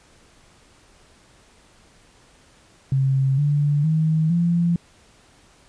sine tone with pitch steps, 134.4 / 145.72 / 157.99 / 171.3 Hz, C3 / D3 / D#3 / F3, +47 / -13 / +27 / -33 cents, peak -16 dBFS, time 2.92-4.76 s, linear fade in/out 2 ms, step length 460 ms, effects pink hiss -54 dBFS RMS until 5.68 s + resampled to 22050 Hz

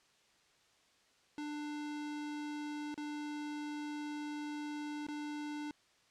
square tone with dropouts, 296.9 Hz, D4, 19 cents sharp, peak -40 dBFS, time 1.38-5.71 s, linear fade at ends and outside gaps 1 ms, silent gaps 2.943-2.977 / 5.067-5.085 s, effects white hiss -69 dBFS RMS until 6.1 s + low-pass 6000 Hz 12 dB/octave

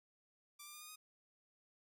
5% pulse tone with pitch steps, 1174.7 / 1191.8 / 1209.1 / 1226.7 / 1244.6 Hz, D6 / D6 / D#6 / D#6 / D#6, 0 / +25 / -50 / -25 / 0 cents, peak -40 dBFS, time 0.59-0.96 s, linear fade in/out 10 ms, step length 74 ms, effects none

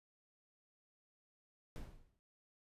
brown noise with exponential decay, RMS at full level -41 dBFS, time 1.76-2.19 s, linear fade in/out 0 ms, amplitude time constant 92 ms, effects resampled to 32000 Hz

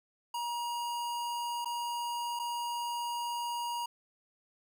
square tone with dropouts, 951 Hz, A#5, 34 cents sharp, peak -34 dBFS, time 0.34-3.86 s, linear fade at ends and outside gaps 5 ms, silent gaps 1.647-1.656 / 2.392-2.396 s, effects none

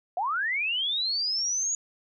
sine linear sweep, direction up, 671 to 6790 Hz, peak -25 dBFS, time 0.17-1.75 s, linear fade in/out 2 ms, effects none

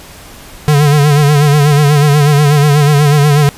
square tone with vibrato, 146.4 Hz, D3, 5 cents flat, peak -6 dBFS, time 0.68-3.49 s, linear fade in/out 0 ms, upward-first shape sine, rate 8.2 Hz, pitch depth 64 cents each way, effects pink hiss -34 dBFS RMS until 3.57 s + resampled to 32000 Hz

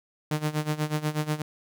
sawtooth tone with tremolo, 152.3 Hz, D#3, 37 cents flat, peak -19 dBFS, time 0.31-1.42 s, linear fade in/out 2 ms, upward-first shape sine, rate 8.2 Hz, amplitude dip 85%, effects none

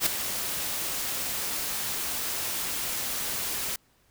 white noise with ADSR envelope, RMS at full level -21 dBFS, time 0-3.76 s, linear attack 64 ms, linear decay 4 ms, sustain -10 dB, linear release 4 ms, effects pink hiss -65 dBFS RMS until 4.1 s

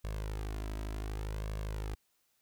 sawtooth tone with flanger, 52.5 Hz, G#1, 19 cents sharp, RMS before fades -38 dBFS, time 0.04-1.95 s, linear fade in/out 5 ms, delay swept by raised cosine 1.8 to 3.1 ms, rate 0.67 Hz, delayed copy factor +0.6, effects white hiss -75 dBFS RMS until 2.41 s

